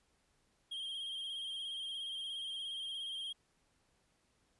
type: tone with vibrato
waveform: triangle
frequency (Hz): 3206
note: G7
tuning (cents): +38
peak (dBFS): -38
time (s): 0.71-3.33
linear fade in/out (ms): 10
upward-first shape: square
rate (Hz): 17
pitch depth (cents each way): 30
effects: pink hiss -75 dBFS RMS until 4.59 s + resampled to 24000 Hz